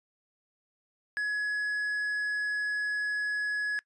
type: tone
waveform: triangle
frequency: 1686 Hz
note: G#6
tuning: 26 cents sharp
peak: -26 dBFS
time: 1.17-3.79 s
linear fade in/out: 0 ms
effects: noise-tail reverb RT60 0.1 s tail -22 dB re dry + resampled to 24000 Hz